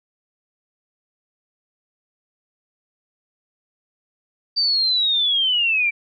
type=linear sweep; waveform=sine; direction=down; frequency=4662 to 2311 Hz; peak=-16 dBFS; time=4.56-5.91 s; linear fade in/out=20 ms; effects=none